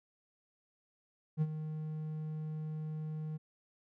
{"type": "tone with ADSR envelope", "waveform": "triangle", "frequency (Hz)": 155.2, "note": "D#3", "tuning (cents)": -4, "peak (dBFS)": -24, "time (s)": [1.37, 3.38], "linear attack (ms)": 46, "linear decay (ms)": 45, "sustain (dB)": -11, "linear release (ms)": 20, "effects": []}